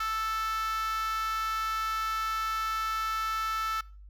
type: tone with high-pass filter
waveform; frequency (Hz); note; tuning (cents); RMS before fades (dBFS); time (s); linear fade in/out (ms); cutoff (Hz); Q
5% pulse; 440.1; A4; 0; -31; 0-3.81; 5; 1300; 8.5
effects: noise-tail reverb RT60 0.4 s tail -24 dB re dry + added 50 Hz sine -46 dBFS peak until 4.09 s